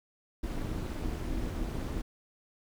brown noise with amplitude modulation, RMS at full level -31 dBFS, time 0.43-2.02 s, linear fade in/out 10 ms, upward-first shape sine, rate 285 Hz, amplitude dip 75%, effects none

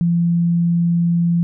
sine tone, 170.8 Hz, F3, 38 cents flat, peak -13 dBFS, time 0.01-1.43 s, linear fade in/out 0 ms, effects none

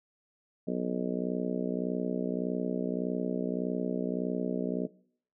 harmonic tone, 61.7 Hz, B1, 1 cent flat, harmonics 3 / 4 / 5 / 6 / 7 / 8 / 9 / 10, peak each -34 / -34 / -39 / -39 / -37 / -43 / -44 / -40 dBFS, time 0.67-4.87 s, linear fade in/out 10 ms, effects noise-tail reverb RT60 0.6 s tail -22 dB re dry

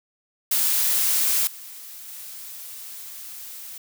blue noise with level steps, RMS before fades -21 / -40 / -38 dBFS, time 0.51-3.78 s, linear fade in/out 5 ms, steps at 1.47 / 2.08 s, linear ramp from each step 2 ms, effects none

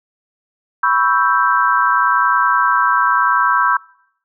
sine chord, C# half-diminished seventh, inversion third, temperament equal, 987.8 / 1108.7 / 1318.5 / 1568 Hz, B5 / C#6 / E6 / G6, 0 / 0 / 0 / 0 cents, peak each -17 dBFS, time 0.83-3.77 s, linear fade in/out 5 ms, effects noise-tail reverb RT60 0.7 s tail -24 dB re dry

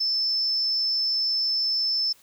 sine tone with amplitude modulation, 5274 Hz, E8, in tune, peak -20 dBFS, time 0-2.13 s, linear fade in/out 10 ms, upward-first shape sine, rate 258 Hz, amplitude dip 35%, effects white hiss -57 dBFS RMS until 2.22 s

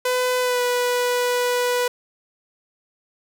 sawtooth tone with pitch glide, 502 to 491.7 Hz, B4 to B4, +28 to -8 cents, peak -15 dBFS, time 0.05-1.88 s, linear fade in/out 5 ms, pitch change -36 cents, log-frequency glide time 0.4-0.61 s, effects none

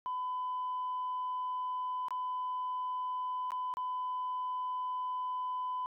sine tone with dropouts, 1005 Hz, B5, 30 cents sharp, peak -32 dBFS, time 0.06-5.86 s, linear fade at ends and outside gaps 0 ms, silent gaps 2.084-2.107 / 3.506-3.519 / 3.739-3.77 s, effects tanh soft clip ceiling -30 dBFS

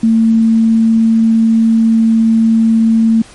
sine tone, 225.1 Hz, A3, 40 cents sharp, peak -6 dBFS, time 0.03-3.22 s, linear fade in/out 5 ms, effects pink hiss -38 dBFS RMS until 3.34 s + MP3 48 kbps

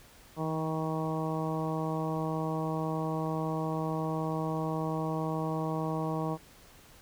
harmonic tone with a mistuned harmonic, 158.3 Hz, D#3, 30 cents sharp, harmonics 1 / 2 / 3 / 4 / 5 / 6 / 7, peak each -33 / -36 / -38 / -39 / -40 / -41 / -41 dBFS, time 0.36-6.38 s, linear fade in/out 50 ms, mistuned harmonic 1, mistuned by +22 cents, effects pink hiss -56 dBFS RMS until 7.01 s

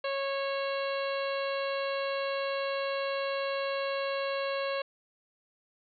harmonic tone with a mistuned harmonic, 550 Hz, C#5, 14 cents flat, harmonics 1 / 2 / 3 / 4 / 5 / 6 / 7 / 8, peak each -31 / -37 / -41 / -44 / -41 / -47 / -44 / -49 dBFS, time 0.04-4.82 s, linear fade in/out 5 ms, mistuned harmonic 7, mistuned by +58 cents, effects none

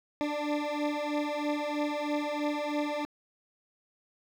20% pulse beating tone pair, 293.7 / 296.8 Hz, D4 / D4, 0 / +18 cents, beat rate 3.1 Hz, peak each -28 / -27 dBFS, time 0.21-3.05 s, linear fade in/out 0 ms, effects low-pass 4000 Hz 12 dB/octave + 9-bit

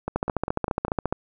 two click trains, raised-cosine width 1 ms, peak -13 / -9 dBFS, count 5 / 15, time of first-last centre 0.08-0.882 / 0.16-1.126 s, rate 4.99 / 14.5 Hz, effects none

